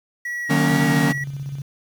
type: tone with vibrato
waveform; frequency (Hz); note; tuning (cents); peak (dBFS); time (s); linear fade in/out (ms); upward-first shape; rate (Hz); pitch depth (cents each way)
triangle; 1916; A#6; +47; -23; 0.25-1.24; 5; square; 2.4; 14
type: chord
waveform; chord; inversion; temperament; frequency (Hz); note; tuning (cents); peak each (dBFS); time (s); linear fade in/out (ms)
45% pulse; D# minor seventh; none; equal with one note detuned; 152.27 / 185 / 233.1 / 277.2; D#3 / F#3 / A#3 / C#4; -37 / 0 / 0 / 0; -20 / -25 / -23 / -21; 0.49-1.13; 20
type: tone with tremolo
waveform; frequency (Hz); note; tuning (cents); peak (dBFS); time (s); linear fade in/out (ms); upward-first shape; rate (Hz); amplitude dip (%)
sine; 139.1; C#3; +6; -25; 0.71-1.62; 2; square; 16; 45
effects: 8-bit